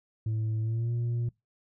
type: tone with pitch glide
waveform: sine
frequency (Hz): 110 to 118.58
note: A2 to A#2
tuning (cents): 0 to +30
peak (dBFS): -24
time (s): 0.26-1.29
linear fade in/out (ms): 5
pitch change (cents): +130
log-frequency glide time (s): 0.61-0.92
effects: noise-tail reverb RT60 0.2 s tail -25 dB re dry + tanh soft clip ceiling -26 dBFS